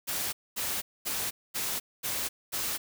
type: noise bursts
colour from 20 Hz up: white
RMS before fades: -32 dBFS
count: 6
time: 0.07-2.78 s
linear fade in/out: 20 ms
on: 260 ms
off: 230 ms
effects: none